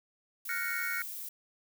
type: noise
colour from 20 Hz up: violet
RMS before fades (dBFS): -41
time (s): 0.45-1.29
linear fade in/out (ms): 5
type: chord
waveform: triangle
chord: Gb major seventh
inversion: third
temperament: equal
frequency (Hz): 1396.9 / 1480 / 1864.7 / 2217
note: F6 / Gb6 / Bb6 / Db7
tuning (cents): 0 / 0 / 0 / 0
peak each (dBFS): -36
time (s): 0.49-1.02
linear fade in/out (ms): 2
effects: none